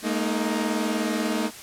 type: chord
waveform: sawtooth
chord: Ab suspended second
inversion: none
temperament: equal with one note detuned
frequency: 212.9 / 233.1 / 311.1 Hz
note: Ab3 / Bb3 / Eb4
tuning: +43 / 0 / 0 cents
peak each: -24 dBFS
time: 0.02-1.51 s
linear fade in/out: 50 ms
effects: white hiss -41 dBFS RMS until 1.62 s + low-pass 11000 Hz 12 dB/octave